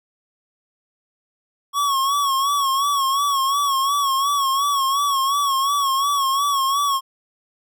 square tone with vibrato, 1108.7 Hz, C#6, in tune, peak -18 dBFS, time 1.73-7.01 s, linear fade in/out 50 ms, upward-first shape sine, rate 2.8 Hz, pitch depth 66 cents each way, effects none

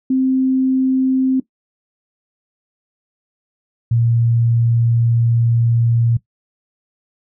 sine tone pair in turn, 261.6 / 116.84 Hz, C4 / A#2, 0 / +4 cents, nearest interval octave + major second, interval 1396 cents, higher first, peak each -12 dBFS, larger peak neither, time 0.1-1.4 / 3.91-6.17 s, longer second, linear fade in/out 5 ms, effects noise-tail reverb RT60 0.1 s tail -17 dB re dry

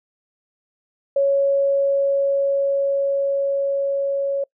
sine tone with level ramp, 555 Hz, C#5, 2 cents sharp, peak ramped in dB -14 to -19 dBFS, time 1.16-4.44 s, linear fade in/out 5 ms, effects noise-tail reverb RT60 0.1 s tail -25 dB re dry

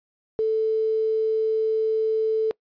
sine tone with quantisation, 440 Hz, A4, in tune, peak -19 dBFS, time 0.39-2.51 s, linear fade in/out 0 ms, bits 8, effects noise-tail reverb RT60 0.1 s tail -24 dB re dry + resampled to 11025 Hz

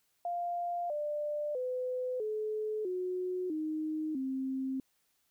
sine tone with pitch steps, 698 / 593.8 / 505.1 / 429.7 / 365.5 / 310.9 / 264.5 Hz, F5 / D5 / B4 / A4 / F#4 / D#4 / C4, -1 / +19 / +39 / -41 / -21 / -1 / +19 cents, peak -32 dBFS, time 0.25-4.8 s, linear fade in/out 2 ms, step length 650 ms, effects white hiss -75 dBFS RMS until 5.3 s

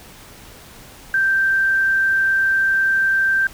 sine tone, 1568 Hz, G6, in tune, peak -14 dBFS, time 1.14-3.47 s, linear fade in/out 2 ms, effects pink hiss -42 dBFS RMS until 3.53 s

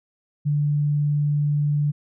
sine tone, 146.83 Hz, D3, in tune, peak -18 dBFS, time 0.45-1.92 s, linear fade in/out 20 ms, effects none

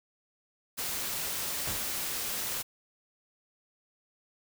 white noise, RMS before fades -34 dBFS, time 0.77-2.63 s, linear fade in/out 20 ms
pink noise with exponential decay, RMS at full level -33 dBFS, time 1.67-1.99 s, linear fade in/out 5 ms, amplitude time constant 69 ms
effects none

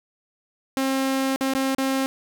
sawtooth tone with dropouts, 267.3 Hz, C4, 37 cents sharp, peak -17 dBFS, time 0.77-2.06 s, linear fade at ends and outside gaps 0 ms, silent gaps 1.36-1.409 / 1.536-1.55 / 1.748-1.783 s, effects none

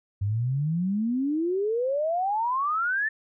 sine exponential sweep, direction up, 96.4 to 1800 Hz, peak -23 dBFS, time 0.21-3.09 s, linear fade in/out 10 ms, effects none

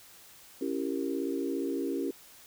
sine chord, C# diminished seventh, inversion none, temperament equal with one note detuned, 277.2 / 334.4 / 392 / 466.2 Hz, C#4 / E4 / G4 / Bb4, 0 / +25 / 0 / 0 cents, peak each -33 / -35 / -35 / -39 dBFS, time 0.61-2.11 s, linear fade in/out 5 ms, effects white hiss -54 dBFS RMS until 2.46 s

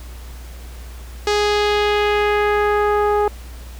sawtooth tone with low-pass filter sweep, 415.3 Hz, G#4, in tune, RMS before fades -17 dBFS, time 1.27-3.28 s, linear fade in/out 2 ms, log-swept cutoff 5500 to 1000 Hz, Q 1.5, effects added 60 Hz sine -32 dBFS peak until 3.79 s + pink hiss -43 dBFS RMS until 3.79 s

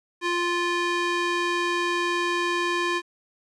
square tone with band-pass filter, 348.8 Hz, F4, 2 cents flat, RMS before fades -25 dBFS, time 0.21-3.02 s, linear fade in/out 50 ms, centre 1900 Hz, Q 0.72, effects resampled to 24000 Hz + 9-bit

